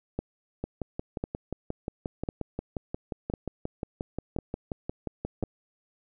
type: two click trains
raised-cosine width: 2 ms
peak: -18 / -16 dBFS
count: 28 / 6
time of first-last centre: 0.64-5.427 / 0.19-5.437 s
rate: 5.64 / 0.953 Hz
effects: none